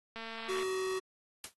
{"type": "click train", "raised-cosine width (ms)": 0.3, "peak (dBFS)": -27, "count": 107, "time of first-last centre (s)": [0.16, 0.629], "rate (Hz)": 226}
{"type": "tone", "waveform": "square", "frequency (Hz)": 376.8, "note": "F#4", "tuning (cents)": 32, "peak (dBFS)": -33, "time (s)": [0.48, 1], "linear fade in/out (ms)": 20}
{"type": "noise with exponential decay", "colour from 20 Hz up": "white", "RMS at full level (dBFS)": -36, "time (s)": [1.44, 1.54], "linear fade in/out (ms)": 2, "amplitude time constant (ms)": 20}
{"effects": ["AAC 32 kbps"]}